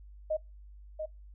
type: tone with echo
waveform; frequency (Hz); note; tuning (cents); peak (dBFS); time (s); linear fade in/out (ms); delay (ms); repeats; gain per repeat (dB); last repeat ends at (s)
sine; 622.3; D#5; 0; -27; 0.3-0.37; 10; 690; 1; -6; 1.06
effects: noise-tail reverb RT60 0.2 s tail -24 dB re dry + added 50 Hz sine -48 dBFS peak until 1.34 s